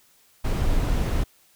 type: noise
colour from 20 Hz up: brown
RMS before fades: -22 dBFS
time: 0.44-1.24 s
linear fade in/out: 10 ms
effects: white hiss -59 dBFS RMS until 1.55 s